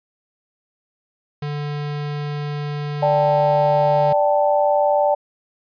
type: tone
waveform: square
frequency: 146.83 Hz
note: D3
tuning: in tune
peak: -24 dBFS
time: 1.42-4.13 s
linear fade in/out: 5 ms
type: chord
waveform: sine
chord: D suspended fourth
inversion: none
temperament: equal with one note detuned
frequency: 587.3 / 780.4 / 880 Hz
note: D5 / G5 / A5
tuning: 0 / -8 / 0 cents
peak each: -16 / -20 / -21 dBFS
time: 3.02-5.15 s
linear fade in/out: 10 ms
effects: resampled to 11025 Hz